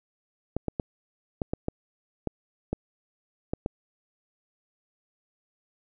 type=clicks; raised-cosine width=2 ms; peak=-14 dBFS; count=10; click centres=0.566 / 0.683 / 0.798 / 1.418 / 1.535 / 1.684 / 2.273 / 2.73 / 3.535 / 3.661 s; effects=none